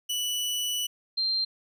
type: tone pair in turn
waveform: sawtooth / sine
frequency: 2960 / 4164 Hz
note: F#7 / C8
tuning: 0 / -9 cents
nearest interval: tritone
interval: 591 cents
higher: second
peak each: -24 dBFS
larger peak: neither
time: 0.09-0.87 / 1.17-1.45 s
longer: first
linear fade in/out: 10 ms
effects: none